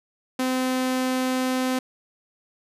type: tone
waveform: sawtooth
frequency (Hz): 257.1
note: C4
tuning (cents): -30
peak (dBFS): -18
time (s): 0.39-1.79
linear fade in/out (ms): 5
effects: resampled to 32000 Hz